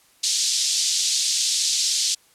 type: band-pass noise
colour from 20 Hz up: pink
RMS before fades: -22 dBFS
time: 0.23-2.15 s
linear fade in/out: 10 ms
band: 4000 to 7800 Hz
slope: 24 dB/octave
effects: white hiss -57 dBFS RMS until 2.34 s + low-pass 12000 Hz 12 dB/octave